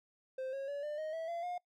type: tone with pitch steps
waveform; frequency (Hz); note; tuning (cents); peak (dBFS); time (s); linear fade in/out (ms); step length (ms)
triangle; 522 / 545.7 / 570.6 / 596.5 / 623.6 / 652 / 681.7 / 712.7; C5 / C#5 / C#5 / D5 / D#5 / E5 / F5 / F5; -4 / -27 / +50 / +27 / +4 / -19 / -42 / +35; -35; 0.38-1.58; 5; 150
effects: noise-tail reverb RT60 0.1 s tail -23 dB re dry